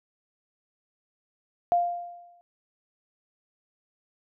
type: tone with exponential decay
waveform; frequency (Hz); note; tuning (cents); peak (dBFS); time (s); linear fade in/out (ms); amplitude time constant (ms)
sine; 698.5; F5; 0; -17; 1.72-2.41; 0; 150
effects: none